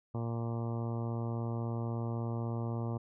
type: harmonic tone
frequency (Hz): 116.3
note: A#2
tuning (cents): -4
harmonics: 1 / 2 / 3 / 4 / 5 / 6 / 7 / 8 / 9 / 10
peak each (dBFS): -34 / -40 / -44 / -46 / -48 / -50 / -51 / -52 / -53 / -54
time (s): 0.14-2.98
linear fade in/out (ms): 10
effects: none